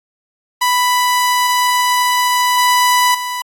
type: tone with level steps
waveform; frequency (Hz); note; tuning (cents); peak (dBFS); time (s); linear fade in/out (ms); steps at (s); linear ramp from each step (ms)
sawtooth; 990; B5; +4; -8 / -6 / -16; 0.61-3.42; 10; 2.58 / 3.14; 10
effects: AAC 48 kbps